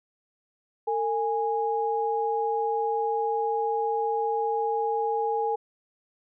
sine tone pair together, 452.5 / 827 Hz, A4 / G#5, +48 / -8 cents, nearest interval minor seventh, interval 1044 cents, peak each -27 / -26 dBFS, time 0.87-5.56 s, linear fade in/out 10 ms, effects none

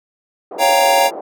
white band-pass noise, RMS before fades -29 dBFS, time 0.51-1.21 s, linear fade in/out 5 ms, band 330 to 710 Hz, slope 24 dB/octave
square chord, G half-diminished seventh, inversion second, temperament equal, 554.4 / 698.5 / 784 / 932.3 Hz, Db5 / F5 / G5 / Bb5, 0 / 0 / 0 / 0 cents, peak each -17 dBFS, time 0.58-1.11 s, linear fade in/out 50 ms
effects none

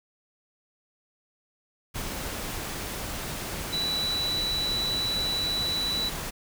sine tone in noise, 3951 Hz, B7, in tune, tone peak -26 dBFS, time 3.72-6.1 s, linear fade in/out 20 ms, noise pink, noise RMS -34 dBFS, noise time 1.94-6.31 s, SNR +5 dB, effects none

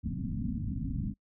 white low-pass noise, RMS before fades -34 dBFS, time 0.03-1.14 s, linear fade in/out 20 ms, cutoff 270 Hz, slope 96 dB/octave, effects noise-tail reverb RT60 0.1 s tail -23 dB re dry

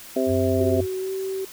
harmonic tone, 130.81 Hz, C3, in tune, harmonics 2 / 3 / 4 / 5, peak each -24 / -24 / -27 / -25 dBFS, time 0.16-0.81 s, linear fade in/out 5 ms
sine tone with vibrato, 93.2 Hz, F#2, 13 cents sharp, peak -24 dBFS, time 0.26-0.87 s, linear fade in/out 50 ms, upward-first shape square, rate 18 Hz, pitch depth 56 cents each way
sine tone with pitch glide, 375.2 to 383.1 Hz, F#4 to G4, +24 to -40 cents, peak -25 dBFS, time 0.6-1.45 s, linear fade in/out 5 ms, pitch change +36 cents, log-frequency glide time 0.99-1.12 s
effects white hiss -42 dBFS RMS until 1.52 s

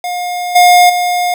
square tone with level steps, 713 Hz, F5, 36 cents sharp, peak -17 / -4 / -12 dBFS, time 0.04-1.34 s, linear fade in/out 2 ms, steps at 0.55 / 0.89 s, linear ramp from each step 10 ms, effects 7-bit

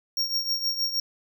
square tone with tremolo, 5560 Hz, F8, 9 cents flat, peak -22 dBFS, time 0.17-1 s, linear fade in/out 2 ms, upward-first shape triangle, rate 6.4 Hz, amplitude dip 75%, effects none

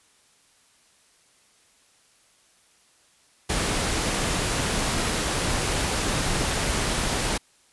pink noise, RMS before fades -25 dBFS, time 3.49-7.38 s, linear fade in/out 10 ms, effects white hiss -60 dBFS RMS until 7.72 s + resampled to 24000 Hz

